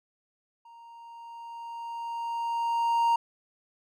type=tone with level ramp; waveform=triangle; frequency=931 Hz; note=A#5; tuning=2 cents flat; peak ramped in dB=-47 to -18 dBFS; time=0.65-3.16 s; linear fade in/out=5 ms; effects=none